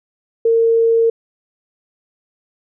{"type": "tone", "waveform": "sine", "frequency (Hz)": 457.2, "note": "A#4", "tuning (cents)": -34, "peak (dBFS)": -10, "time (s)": [0.45, 1.1], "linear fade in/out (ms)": 5, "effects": []}